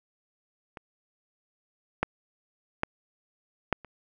clicks, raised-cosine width 0.5 ms, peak -25 / -9 / -10 / -8 / -30 dBFS, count 5, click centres 0.772 / 2.03 / 2.834 / 3.727 / 3.847 s, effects none

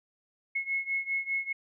sine beating tone pair, 2177 / 2182 Hz, C#7 / C#7, -32 / -28 cents, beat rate 5 Hz, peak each -31 / -33 dBFS, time 0.55-1.53 s, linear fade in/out 10 ms, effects none

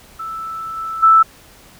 sine tone with level steps, 1318.5 Hz, E6, in tune, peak -24 / -22 / -6 dBFS, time 0.19-1.23 s, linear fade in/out 10 ms, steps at 0.76 / 1.02 s, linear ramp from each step 20 ms, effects pink hiss -45 dBFS RMS until 1.79 s

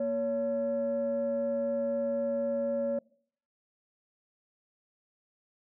sine tone pair together, 235 / 562 Hz, A#3 / C#5, +14 / +24 cents, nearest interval octave + minor third, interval 1510 cents, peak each -33 / -27 dBFS, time 0-2.99 s, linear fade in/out 5 ms, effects noise-tail reverb RT60 0.6 s tail -24 dB re dry + tanh soft clip ceiling -23 dBFS

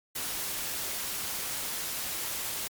white noise, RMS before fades -34 dBFS, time 0.15-2.68 s, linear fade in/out 10 ms, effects MP3 96 kbps

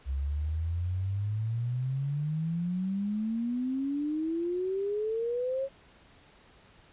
sine exponential sweep, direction up, 65.41 to 550 Hz, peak -28 dBFS, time 0.05-5.69 s, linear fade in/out 50 ms, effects pink hiss -58 dBFS RMS until 6.92 s + resampled to 8000 Hz

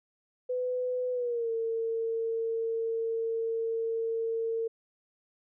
sine tone with pitch glide, 501 to 454.1 Hz, B4 to A#4, +25 to -45 cents, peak -28 dBFS, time 0.49-4.68 s, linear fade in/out 10 ms, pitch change -170 cents, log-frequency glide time 1.12-1.51 s, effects none

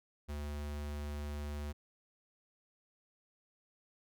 square tone, 73.42 Hz, D2, in tune, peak -39 dBFS, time 0.28-1.73 s, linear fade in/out 20 ms, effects none

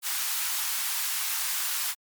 white high-pass noise, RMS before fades -29 dBFS, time 0.02-1.95 s, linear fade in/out 50 ms, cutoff 890 Hz, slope 24 dB/octave, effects MP3 96 kbps

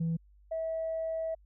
sine tone pair in turn, 164.81 / 648.5 Hz, E3 / E5, 0 / -28 cents, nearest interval 2 octaves, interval 2372 cents, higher second, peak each -26 / -30 dBFS, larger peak first, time 0-0.17 / 0.51-1.35 s, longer second, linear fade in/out 10 ms, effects tanh soft clip ceiling -26 dBFS + added 50 Hz sine -57 dBFS peak until 1.45 s

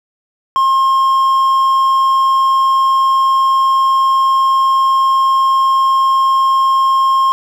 triangle tone, 1068 Hz, C6, 35 cents sharp, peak -7 dBFS, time 0.56-7.32 s, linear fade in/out 0 ms, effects 8-bit

